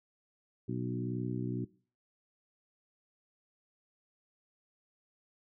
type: harmonic tone with a mistuned harmonic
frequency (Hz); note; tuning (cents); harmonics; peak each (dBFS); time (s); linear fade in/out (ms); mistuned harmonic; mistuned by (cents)
61.6; B1; -4; 2 / 3 / 4 / 5 / 6; -37 / -39 / -40 / -41 / -42; 0.68-1.65; 10; 2; -21
effects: noise-tail reverb RT60 0.4 s tail -20 dB re dry